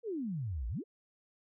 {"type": "exponential two-way sweep", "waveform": "sine", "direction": "down then up", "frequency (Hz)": [493.9, 52.9, 493.9], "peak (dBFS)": -34, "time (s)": [0.03, 0.84], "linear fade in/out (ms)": 50, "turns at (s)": 0.68, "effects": []}